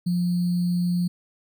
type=tone with sample-and-hold; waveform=sine; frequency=176.4 Hz; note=F3; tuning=18 cents sharp; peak=-20 dBFS; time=0.06-1.08 s; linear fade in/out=10 ms; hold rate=4410 Hz; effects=none